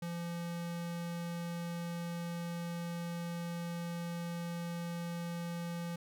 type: tone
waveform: square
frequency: 171 Hz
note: F3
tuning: 36 cents flat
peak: -38 dBFS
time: 0.02-5.96 s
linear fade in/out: 5 ms
effects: none